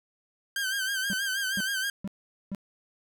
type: tone with vibrato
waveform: sawtooth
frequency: 1568 Hz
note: G6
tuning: in tune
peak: -24 dBFS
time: 0.56-1.9 s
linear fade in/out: 2 ms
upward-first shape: sine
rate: 6.3 Hz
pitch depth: 66 cents each way
type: tone bursts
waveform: triangle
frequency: 196 Hz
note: G3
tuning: in tune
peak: -28 dBFS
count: 4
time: 1.1-2.548 s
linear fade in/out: 0 ms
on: 32 ms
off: 440 ms
effects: none